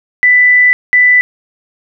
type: tone bursts at uneven times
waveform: sine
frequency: 1987 Hz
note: B6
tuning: 10 cents sharp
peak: -4 dBFS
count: 2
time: 0.23-0.73 / 0.93-1.21 s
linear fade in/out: 0 ms
effects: none